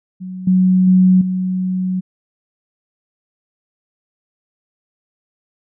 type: tone with level steps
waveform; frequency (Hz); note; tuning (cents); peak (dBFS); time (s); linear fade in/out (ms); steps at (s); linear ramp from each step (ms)
sine; 185; F#3; 0; -25 / -9 / -7 / -16; 0.2-2.01; 20; 0.47 / 0.87 / 1.21; 5
effects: none